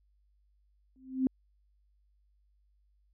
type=tone with exponential growth; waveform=sine; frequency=261.1 Hz; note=C4; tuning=3 cents flat; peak=-21 dBFS; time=0.96-1.27 s; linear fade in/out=1 ms; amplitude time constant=66 ms; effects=added 50 Hz sine -66 dBFS peak until 3.13 s